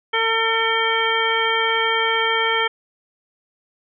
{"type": "harmonic tone", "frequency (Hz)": 451.3, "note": "A4", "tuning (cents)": 44, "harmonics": [1, 2, 3, 4, 5, 7], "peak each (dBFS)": [-24, -24, -24, -24, -24, -24], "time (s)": [0.13, 2.68], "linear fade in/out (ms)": 10, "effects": []}